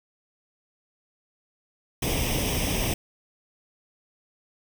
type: noise with comb filter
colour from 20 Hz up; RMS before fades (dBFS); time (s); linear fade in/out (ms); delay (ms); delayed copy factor
pink; -26; 2.02-2.94; 5; 0.35; +0.75
effects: none